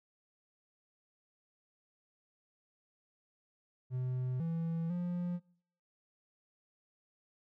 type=tone with pitch steps; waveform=triangle; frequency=127.2 / 165.4 / 176.2 Hz; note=C3 / E3 / F3; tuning=-48 / +6 / +16 cents; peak=-31 dBFS; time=3.9-5.4 s; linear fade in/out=50 ms; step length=500 ms; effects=noise-tail reverb RT60 0.6 s tail -25 dB re dry